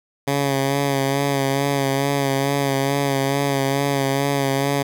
10% pulse tone with vibrato, 138.59 Hz, C#3, in tune, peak -10 dBFS, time 0.27-4.83 s, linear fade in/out 10 ms, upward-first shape sine, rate 2.3 Hz, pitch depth 34 cents each way, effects none

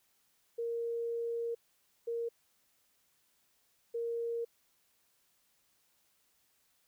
sine tone bursts at uneven times, 466.2 Hz, A#4, in tune, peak -33 dBFS, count 3, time 0.58-1.55 / 2.07-2.29 / 3.94-4.45 s, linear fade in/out 10 ms, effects white hiss -73 dBFS RMS until 6.87 s

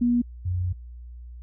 sine tone pair in turn, 240.9 / 90.24 Hz, B3 / F#2, -43 / -43 cents, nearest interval octave + perfect fourth, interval 1700 cents, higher first, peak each -18 / -23 dBFS, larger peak first, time 0.01-0.22 / 0.45-0.73 s, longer second, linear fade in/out 10 ms, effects added 60 Hz sine -38 dBFS peak until 1.42 s

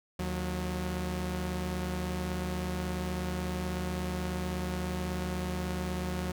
sawtooth tone pair together, 76.4 / 181.71 Hz, D#2 / F#3, -31 / -31 cents, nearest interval octave + minor third, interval 1500 cents, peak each -31 / -30 dBFS, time 0.19-6.32 s, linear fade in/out 5 ms, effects none

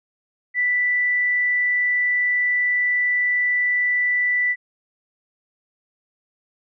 sine tone, 1975.5 Hz, B6, in tune, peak -17 dBFS, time 0.54-4.56 s, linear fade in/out 50 ms, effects none

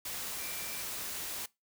sine tone in noise, 2349 Hz, D7, in tune, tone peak -49 dBFS, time 0.39-0.82 s, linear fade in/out 5 ms, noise white, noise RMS -39 dBFS, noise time 0.05-1.46 s, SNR -13 dB, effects noise-tail reverb RT60 0.2 s tail -21 dB re dry

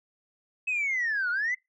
sine linear two-way sweep, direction down then up, 2590 to 1396.9 to 2069 Hz, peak -24 dBFS, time 0.67-1.55 s, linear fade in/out 10 ms, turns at 1.3 s, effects noise-tail reverb RT60 0.2 s tail -26 dB re dry + tanh soft clip ceiling -22 dBFS

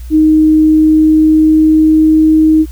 sine tone with pitch glide, 311.1 to 313.6 Hz, D#4 to D#4, 0 to +14 cents, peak -4 dBFS, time 0.1-2.66 s, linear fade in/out 50 ms, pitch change +14 cents, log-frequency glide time 0.58-2.34 s, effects added 60 Hz sine -23 dBFS peak until 2.71 s + white hiss -43 dBFS RMS until 2.71 s

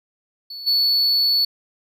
triangle tone with level steps, 4435 Hz, C#8, in tune, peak -30 / -14 dBFS, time 0.5-1.45 s, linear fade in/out 5 ms, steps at 0.66 s, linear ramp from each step 20 ms, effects none

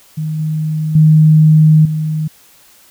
sine tone with level steps, 155.56 Hz, D#3, in tune, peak -16 / -14 / -4 / -14 dBFS, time 0.17-2.28 s, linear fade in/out 10 ms, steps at 0.39 / 0.95 / 1.85 s, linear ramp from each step 5 ms, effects white hiss -46 dBFS RMS until 2.9 s

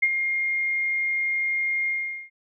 sine tone with ADSR envelope, 2126 Hz, C7, 27 cents sharp, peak -15 dBFS, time 0.02-2.3 s, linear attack 11 ms, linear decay 51 ms, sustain -7 dB, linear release 420 ms, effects none

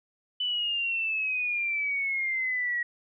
sine exponential sweep, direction down, 3000 to 1904 Hz, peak -26 dBFS, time 0.4-2.83 s, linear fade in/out 5 ms, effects none

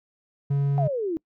triangle tone, 140.5 Hz, C#3, 24 cents sharp, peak -18 dBFS, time 0.5-0.88 s, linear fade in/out 10 ms
sine exponential sweep, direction down, 740 to 311.1 Hz, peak -24 dBFS, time 0.78-1.17 s, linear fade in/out 0 ms
effects noise-tail reverb RT60 0.1 s tail -26 dB re dry

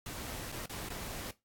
pink noise with dropouts, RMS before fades -42 dBFS, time 0.06-1.31 s, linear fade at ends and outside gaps 2 ms, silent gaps 0.519-0.523 / 0.659-0.695 / 0.888-0.902 s, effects noise-tail reverb RT60 0.2 s tail -17 dB re dry + AAC 64 kbps

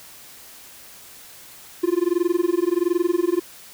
triangle tone with amplitude modulation, 349.2 Hz, F4, in tune, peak -12 dBFS, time 1.83-3.4 s, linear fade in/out 10 ms, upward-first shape sine, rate 21.4 Hz, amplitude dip 100%, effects white hiss -44 dBFS RMS until 3.73 s

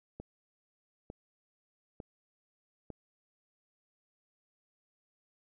click train, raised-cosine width 2 ms, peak -29 dBFS, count 4, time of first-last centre 0.2-2.903 s, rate 1.11 Hz, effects none

